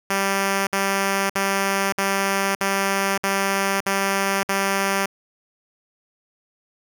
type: tone bursts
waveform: 5% pulse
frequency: 196 Hz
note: G3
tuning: in tune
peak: -8 dBFS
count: 8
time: 0.1-5.059 s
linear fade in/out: 5 ms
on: 570 ms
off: 57 ms
effects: none